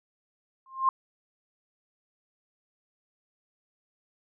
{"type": "tone with exponential growth", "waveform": "sine", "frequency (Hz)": 1059, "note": "C6", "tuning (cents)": 21, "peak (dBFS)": -16, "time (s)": [0.66, 0.89], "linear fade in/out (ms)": 2, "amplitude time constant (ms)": 49, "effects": []}